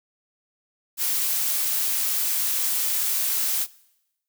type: noise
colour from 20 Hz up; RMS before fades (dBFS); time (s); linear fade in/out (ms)
blue; -24; 0.97-3.67; 50
effects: noise-tail reverb RT60 0.9 s tail -22 dB re dry